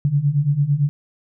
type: beating tone pair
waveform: sine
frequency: 138.59 / 147.49 Hz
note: C#3 / D3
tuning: 0 / +8 cents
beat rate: 8.9 Hz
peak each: -20 / -17 dBFS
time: 0.05-0.89 s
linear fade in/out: 0 ms
effects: none